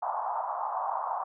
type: band-pass noise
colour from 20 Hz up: pink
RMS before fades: -32 dBFS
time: 0.02-1.24 s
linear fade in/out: 10 ms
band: 720 to 1100 Hz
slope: 48 dB/octave
effects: none